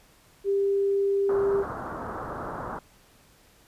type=tone; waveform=sine; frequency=396.6 Hz; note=G4; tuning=20 cents sharp; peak=-21 dBFS; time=0.44-1.65 s; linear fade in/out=50 ms
type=low-pass noise; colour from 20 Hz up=white; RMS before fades=-35 dBFS; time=1.29-2.79 s; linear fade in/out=2 ms; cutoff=1400 Hz; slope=48 dB/octave
effects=pink hiss -58 dBFS RMS until 3.67 s + resampled to 32000 Hz